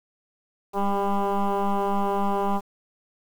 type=tone with frequency modulation; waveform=sine; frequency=399.8 Hz; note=G4; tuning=34 cents sharp; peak=-19 dBFS; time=0.73-2.61 s; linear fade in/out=50 ms; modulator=199 Hz; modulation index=3.3; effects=tanh soft clip ceiling -18 dBFS + 8-bit